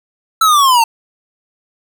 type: linear sweep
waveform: square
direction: down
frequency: 1334 to 890 Hz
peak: -8 dBFS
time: 0.41-0.84 s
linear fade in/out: 5 ms
effects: none